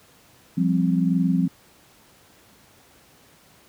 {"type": "chord", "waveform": "sine", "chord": "F suspended second", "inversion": "none", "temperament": "just", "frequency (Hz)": [174.61, 196.44, 261.9], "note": ["F3", "G3", "C4"], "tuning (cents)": [0, 4, 2], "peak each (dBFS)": [-20, -24, -23], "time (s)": [0.57, 1.48], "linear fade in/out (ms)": 10, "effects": ["pink hiss -54 dBFS RMS until 3.68 s", "high-pass 80 Hz 12 dB/octave"]}